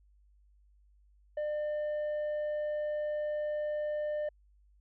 sine tone with tanh clipping, 600 Hz, D5, 37 cents sharp, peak -32 dBFS, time 1.37-4.29 s, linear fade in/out 5 ms, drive 4 dB, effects added 50 Hz sine -61 dBFS peak until 4.8 s

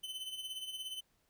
45% pulse tone with tremolo, 3042 Hz, F#7, 47 cents sharp, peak -38 dBFS, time 0.03-1.01 s, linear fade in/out 10 ms, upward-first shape sine, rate 17 Hz, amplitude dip 60%, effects pink hiss -75 dBFS RMS until 1.29 s

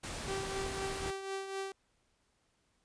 pink noise, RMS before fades -41 dBFS, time 0.03-1.11 s, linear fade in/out 10 ms
sawtooth tone with tremolo, 388.2 Hz, G4, 17 cents flat, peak -31 dBFS, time 0.28-1.72 s, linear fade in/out 2 ms, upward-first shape triangle, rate 4 Hz, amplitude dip 60%
clicks, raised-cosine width 2 ms, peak -28 dBFS, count 2, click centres 0.664 / 1.06 s
effects pink hiss -75 dBFS RMS until 2.84 s + resampled to 22050 Hz

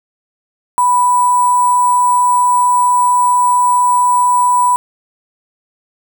sine tone with sample-and-hold, 987.8 Hz, B5, in tune, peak -8 dBFS, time 0.78-4.76 s, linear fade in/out 0 ms, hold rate 8820 Hz, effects none

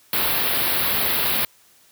white band-stop noise, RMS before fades -21 dBFS, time 0.13-1.45 s, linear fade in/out 2 ms, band 4500 to 11000 Hz, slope 48 dB/octave, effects white hiss -55 dBFS RMS until 1.91 s + high-pass 60 Hz 12 dB/octave

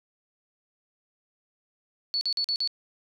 sine tone bursts, 4435 Hz, C#8, in tune, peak -24 dBFS, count 5, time 2.14-2.675 s, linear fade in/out 0 ms, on 71 ms, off 45 ms, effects none

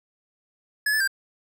square tone with pitch steps, 1703 / 1741 / 1583 Hz, G#6 / A6 / G6, +43 / -19 / +17 cents, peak -21 dBFS, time 0.86-1.076 s, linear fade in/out 5 ms, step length 72 ms, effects none

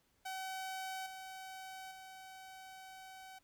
sawtooth tone with level steps, 759 Hz, F#5, 44 cents sharp, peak -37 / -43 / -47 dBFS, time 0.25-3.39 s, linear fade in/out 10 ms, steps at 1.06 / 1.91 s, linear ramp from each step 5 ms, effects pink hiss -75 dBFS RMS until 3.43 s

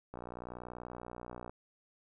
click train, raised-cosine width 1 ms, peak -30 dBFS, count 83, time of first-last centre 0.14-1.495 s, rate 60.5 Hz, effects none

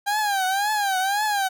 30% pulse tone with vibrato, 799 Hz, G5, 33 cents sharp, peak -18 dBFS, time 0.06-1.49 s, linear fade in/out 20 ms, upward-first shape triangle, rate 1.9 Hz, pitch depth 140 cents each way, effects none

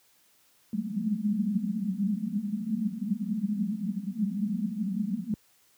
white band-pass noise, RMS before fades -30 dBFS, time 0.73-5.34 s, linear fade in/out 2 ms, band 190 to 220 Hz, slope 96 dB/octave, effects white hiss -64 dBFS RMS until 5.77 s + high-pass 60 Hz 12 dB/octave

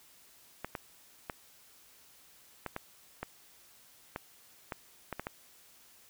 clicks, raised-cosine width 0.5 ms, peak -21 dBFS, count 11, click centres 0.646 / 0.752 / 1.298 / 2.663 / 2.764 / 3.23 / 4.161 / 4.722 / 5.127 / 5.196 / 5.269 s, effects white hiss -60 dBFS RMS until 6.09 s

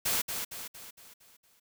white noise with echo, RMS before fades -29 dBFS, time 0.05-0.22 s, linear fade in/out 10 ms, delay 230 ms, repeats 6, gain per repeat -6 dB, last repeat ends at 1.6 s, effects none

